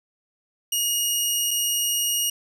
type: tone pair in turn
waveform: 15% pulse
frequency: 2872 / 2872 Hz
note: F7 / F7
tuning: +48 / +48 cents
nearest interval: unison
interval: 0 cents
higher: neither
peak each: -14 dBFS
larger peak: neither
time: 0.72-1.51 / 1.51-2.3 s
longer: neither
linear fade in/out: 5 ms
effects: none